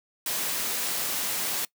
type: noise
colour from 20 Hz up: white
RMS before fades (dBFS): -29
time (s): 0.26-1.65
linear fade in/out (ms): 2
effects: noise-tail reverb RT60 0.1 s tail -22 dB re dry + high-pass 150 Hz 12 dB/octave